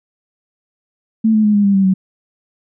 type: tone with pitch steps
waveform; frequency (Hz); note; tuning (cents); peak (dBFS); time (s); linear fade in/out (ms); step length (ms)
sine; 221.5 / 215.7 / 210 / 204.5 / 199.17 / 193.94 / 188.86; A3 / A3 / G#3 / G#3 / G3 / G3 / F#3; +12 / -34 / +19 / -26 / +28 / -18 / +36; -9; 1.24-1.94; 10; 100
effects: none